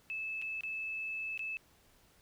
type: tone with dropouts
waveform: sine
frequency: 2615 Hz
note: E7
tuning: 15 cents flat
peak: -36 dBFS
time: 0.1-1.57 s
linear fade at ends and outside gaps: 0 ms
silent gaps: 0.416-0.422 / 0.608-0.635 / 1.376-1.393 s
effects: pink hiss -66 dBFS RMS until 2.21 s